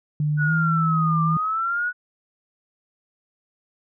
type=tone with pitch glide; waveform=sine; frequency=149.9 to 160.66 Hz; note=D3 to E3; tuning=+36 to -44 cents; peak=-19 dBFS; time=0.2-1.37 s; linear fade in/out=2 ms; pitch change=+120 cents; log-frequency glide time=0.45-0.52 s
type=linear two-way sweep; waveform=sine; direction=down then up; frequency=1480 to 1174.7 to 1480 Hz; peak=-21 dBFS; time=0.37-1.93 s; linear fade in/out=50 ms; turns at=1.23 s
effects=none